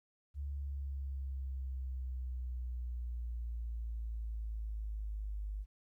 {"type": "exponential sweep", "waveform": "sine", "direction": "down", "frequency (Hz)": [71.2, 50.4], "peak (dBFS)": -37, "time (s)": [0.34, 5.66], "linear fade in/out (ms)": 50, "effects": ["13-bit"]}